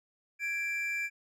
triangle tone pair together, 1661 / 2349 Hz, G#6 / D7, 0 / 0 cents, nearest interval tritone, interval 600 cents, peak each -37 / -30 dBFS, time 0.39-1.1 s, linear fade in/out 50 ms, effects none

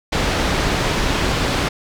pink low-pass noise, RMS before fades -19 dBFS, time 0.12-1.69 s, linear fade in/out 10 ms, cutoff 4800 Hz, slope 12 dB/octave, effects none

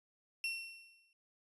35% pulse tone with exponential decay, 2717 Hz, F7, 48 cents flat, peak -32 dBFS, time 0.44-1.13 s, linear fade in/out 1 ms, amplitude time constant 150 ms, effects resampled to 24000 Hz

